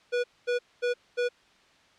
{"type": "tone bursts", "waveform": "square", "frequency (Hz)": 487, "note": "B4", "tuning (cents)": -24, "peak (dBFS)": -25, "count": 4, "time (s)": [0.12, 1.29], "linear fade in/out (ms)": 20, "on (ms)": 120, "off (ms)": 230, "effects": ["white hiss -60 dBFS RMS until 1.98 s", "low-pass 4000 Hz 12 dB/octave"]}